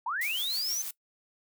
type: linear sweep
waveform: sine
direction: up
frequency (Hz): 857 to 6272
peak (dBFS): -29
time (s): 0.06-0.82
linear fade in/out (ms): 5
type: noise with tremolo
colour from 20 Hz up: blue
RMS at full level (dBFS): -36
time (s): 0.21-0.91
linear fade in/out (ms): 5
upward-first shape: triangle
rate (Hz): 6.4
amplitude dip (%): 45
effects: noise-tail reverb RT60 0.1 s tail -20 dB re dry